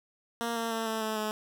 10% pulse tone with pitch steps, 233.1 / 229.2 / 225.4 / 221.7 / 218 / 214.4 Hz, A#3 / A#3 / A3 / A3 / A3 / A3, 0 / -29 / +42 / +13 / -16 / -45 cents, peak -22 dBFS, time 0.41-1.31 s, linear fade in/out 0 ms, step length 150 ms, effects none

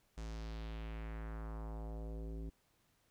square tone with low-pass filter sweep, 55 Hz, A1, in tune, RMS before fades -44 dBFS, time 0.17-2.5 s, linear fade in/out 10 ms, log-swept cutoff 7200 to 320 Hz, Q 1.8, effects pink hiss -75 dBFS RMS until 3.1 s

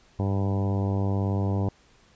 harmonic tone with a mistuned harmonic, 98.3 Hz, G2, 5 cents sharp, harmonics 1 / 2 / 3 / 4 / 5 / 6 / 7 / 8 / 9 / 10, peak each -24 / -30 / -34 / -36 / -38 / -40 / -41 / -42 / -43 / -44 dBFS, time 0.19-1.69 s, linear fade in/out 5 ms, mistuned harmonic 1, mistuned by +20 cents, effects pink hiss -59 dBFS RMS until 2.15 s + resampled to 16000 Hz

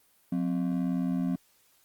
triangle ring-modulated tone, 220 Hz, A3, in tune, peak -21 dBFS, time 0.32-1.36 s, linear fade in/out 5 ms, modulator 39.6 Hz, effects white hiss -65 dBFS RMS until 1.84 s + Opus 32 kbps

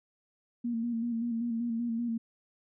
sine tone with vibrato, 233.1 Hz, A#3, in tune, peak -29 dBFS, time 0.64-2.18 s, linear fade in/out 10 ms, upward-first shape square, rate 5.2 Hz, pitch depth 37 cents each way, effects none

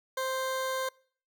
20% pulse tone, 523.3 Hz, C5, in tune, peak -25 dBFS, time 0.17-0.89 s, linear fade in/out 5 ms, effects noise-tail reverb RT60 0.5 s tail -25 dB re dry

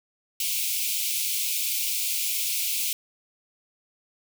white high-pass noise, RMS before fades -27 dBFS, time 0.4-2.93 s, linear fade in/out 2 ms, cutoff 2200 Hz, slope 96 dB/octave, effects none

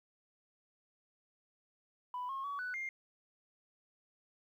sine tone with pitch steps, 992 / 1080 / 1132 / 1488 / 2114 Hz, B5 / C#6 / C#6 / F#6 / C7, +7 / -45 / +36 / +9 / +17 cents, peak -36 dBFS, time 2.14-2.89 s, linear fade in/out 2 ms, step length 150 ms, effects tanh soft clip ceiling -34 dBFS + 12-bit

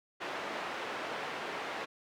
pink band-pass noise, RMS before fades -39 dBFS, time 0.2-1.86 s, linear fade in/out 20 ms, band 450 to 2500 Hz, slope 12 dB/octave, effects none

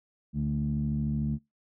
15% pulse tone with low-pass filter, 73.42 Hz, D2, in tune, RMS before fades -29 dBFS, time 0.33-1.39 s, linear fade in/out 50 ms, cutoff 190 Hz, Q 5.8, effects noise-tail reverb RT60 0.2 s tail -26 dB re dry

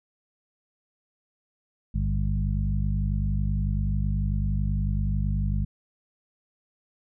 harmonic tone with a mistuned harmonic, 50.8 Hz, G#1, 38 cents flat, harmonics 1 / 2 / 3 / 4, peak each -25 / -29 / -30 / -33 dBFS, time 1.94-5.65 s, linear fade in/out 10 ms, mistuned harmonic 1, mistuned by +110 cents, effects none

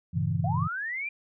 sine chord, G diminished seventh, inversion none, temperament equal, 98 / 116.54 / 138.59 / 164.81 Hz, G2 / Bb2 / Db3 / Fb3, 0 / 0 / 0 / 0 cents, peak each -30 / -32 / -30 / -29 dBFS, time 0.13-0.68 s, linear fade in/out 20 ms
sine linear sweep, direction up, 659.3 to 2417 Hz, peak -30 dBFS, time 0.44-1.09 s, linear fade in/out 5 ms
effects none

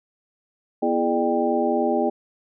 sine tone cluster, 245.2 / 335.3 / 418.5 / 600 / 789 Hz, B3 / E4 / G#4 / D5 / G5, -12 / +30 / +13 / +37 / +11 cents, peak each -25 dBFS, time 0.82-2.1 s, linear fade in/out 10 ms, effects none

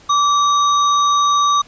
sine tone with sample-and-hold, 1158 Hz, D6, 25 cents flat, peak -11 dBFS, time 0.09-1.62 s, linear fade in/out 10 ms, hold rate 4900 Hz, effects pink hiss -46 dBFS RMS until 1.67 s + resampled to 16000 Hz

